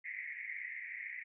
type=band-pass noise; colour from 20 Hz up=pink; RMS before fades=-44 dBFS; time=0.04-1.24 s; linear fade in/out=20 ms; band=1900 to 2200 Hz; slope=96 dB/octave; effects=none